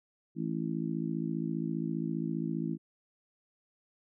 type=harmonic tone; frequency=55 Hz; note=A1; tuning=in tune; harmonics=3 / 4 / 5 / 6; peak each=-35 / -36 / -37 / -38 dBFS; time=0.35-2.78 s; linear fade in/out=50 ms; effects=none